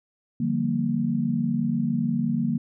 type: chord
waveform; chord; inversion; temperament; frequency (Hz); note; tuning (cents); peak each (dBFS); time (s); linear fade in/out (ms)
sine; G minor seventh; second; equal with one note detuned; 146.83 / 174.61 / 194.64 / 233.1; D3 / F3 / G3 / Bb3; 0 / 0 / -12 / 0; -29 / -29 / -30 / -24; 0.4-2.58; 5
effects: none